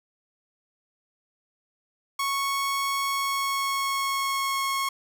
sawtooth tone with pitch glide, 1105 to 1091.7 Hz, C#6 to C#6, -6 to -27 cents, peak -21 dBFS, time 2.19-4.89 s, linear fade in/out 5 ms, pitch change -21 cents, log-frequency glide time 3.05-4.62 s, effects none

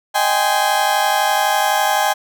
35% pulse chord, Ab major seventh, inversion second, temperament just, 623 / 778.7 / 830.6 / 1038.3 Hz, Eb5 / G5 / Ab5 / C6, +2 / -12 / 0 / -14 cents, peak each -22 / -17 / -16 / -22 dBFS, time 0.14-2.14 s, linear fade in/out 20 ms, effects none

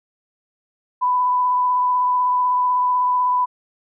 sine tone with vibrato, 996 Hz, B5, 14 cents sharp, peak -15 dBFS, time 1.01-3.46 s, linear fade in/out 20 ms, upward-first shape sine, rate 16 Hz, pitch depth 12 cents each way, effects none

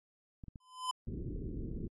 clicks, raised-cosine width 5 ms, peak -35 dBFS, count 3, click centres 0.438 / 0.483 / 0.558 s
square tone with exponential growth, 1017 Hz, C6, 50 cents flat, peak -31 dBFS, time 0.6-0.91 s, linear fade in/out 5 ms, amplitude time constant 66 ms
pink low-pass noise, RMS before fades -40 dBFS, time 1.07-1.88 s, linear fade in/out 5 ms, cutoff 410 Hz, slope 48 dB/octave
effects AAC 32 kbps

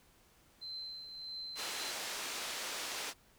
sine tone with tremolo, 4088 Hz, C8, 41 cents flat, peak -40 dBFS, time 0.61-1.92 s, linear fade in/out 20 ms, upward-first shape triangle, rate 1.6 Hz, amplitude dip 55%
white band-pass noise, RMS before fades -41 dBFS, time 1.55-3.14 s, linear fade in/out 50 ms, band 310 to 6100 Hz, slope 12 dB/octave
effects pink hiss -66 dBFS RMS until 3.38 s

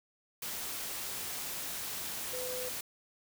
sine tone in noise, 504 Hz, B4, 35 cents sharp, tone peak -38 dBFS, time 2.33-2.69 s, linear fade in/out 5 ms, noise white, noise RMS -39 dBFS, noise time 0.42-2.81 s, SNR -2 dB, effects none

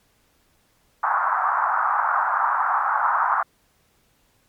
white band-pass noise, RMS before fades -21 dBFS, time 1.03-3.43 s, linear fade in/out 5 ms, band 780 to 1400 Hz, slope 48 dB/octave, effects pink hiss -63 dBFS RMS until 4.48 s + MP3 96 kbps

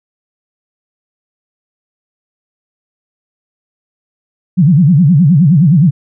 sine tone with vibrato, 159.8 Hz, D#3, 47 cents sharp, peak -4 dBFS, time 4.57-5.91 s, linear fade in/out 20 ms, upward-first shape sine, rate 9.6 Hz, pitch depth 290 cents each way, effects none

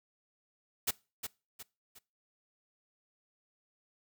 white noise with echo, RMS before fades -30 dBFS, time 0.87-0.91 s, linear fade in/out 10 ms, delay 360 ms, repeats 3, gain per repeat -8 dB, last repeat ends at 1.99 s, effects noise-tail reverb RT60 0.3 s tail -23 dB re dry

